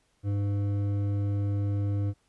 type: tone with hard clipping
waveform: sine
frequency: 101 Hz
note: G#2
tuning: 48 cents flat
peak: -27 dBFS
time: 0.23-2.14 s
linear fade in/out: 50 ms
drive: 9 dB
effects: pink hiss -70 dBFS RMS until 2.28 s + resampled to 24000 Hz